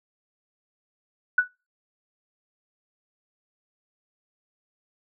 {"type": "tone with exponential decay", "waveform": "sine", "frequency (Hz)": 1480, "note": "F#6", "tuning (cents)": 0, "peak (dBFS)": -12, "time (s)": [1.38, 1.48], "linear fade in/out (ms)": 5, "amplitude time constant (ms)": 21, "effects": ["noise-tail reverb RT60 0.3 s tail -26 dB re dry"]}